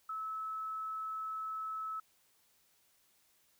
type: tone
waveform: sine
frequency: 1300 Hz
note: E6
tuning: 24 cents flat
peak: -37 dBFS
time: 0.09-2 s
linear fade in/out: 5 ms
effects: white hiss -71 dBFS RMS until 3.59 s